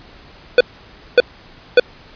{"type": "tone bursts", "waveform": "square", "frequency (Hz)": 493.9, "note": "B4", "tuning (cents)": 0, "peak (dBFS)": -5, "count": 3, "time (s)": [0.58, 1.798], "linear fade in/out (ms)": 2, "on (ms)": 26, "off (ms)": 570, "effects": ["pink hiss -43 dBFS RMS until 2.15 s", "resampled to 11025 Hz"]}